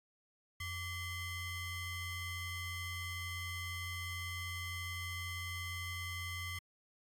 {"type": "ring-modulated tone", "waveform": "35% pulse", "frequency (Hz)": 1069, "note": "C6", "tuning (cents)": 37, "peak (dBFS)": -35, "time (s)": [0.6, 6.59], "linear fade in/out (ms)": 5, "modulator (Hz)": 979, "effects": ["AAC 64 kbps"]}